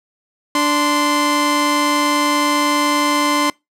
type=tone pair together; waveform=sawtooth; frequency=292.7 / 1039.5 Hz; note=D4 / C6; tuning=-6 / -12 cents; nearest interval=octave + minor seventh; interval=2194 cents; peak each=-13 dBFS; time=0.55-3.5 s; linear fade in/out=2 ms; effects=noise-tail reverb RT60 0.2 s tail -25 dB re dry + low-pass 11000 Hz 12 dB/octave